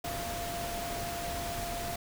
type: tone in noise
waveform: sine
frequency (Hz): 691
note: F5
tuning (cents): -19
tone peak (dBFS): -37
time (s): 0.04-1.96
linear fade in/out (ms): 5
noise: pink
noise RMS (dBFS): -38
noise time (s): 0.04-1.96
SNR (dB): -2
effects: none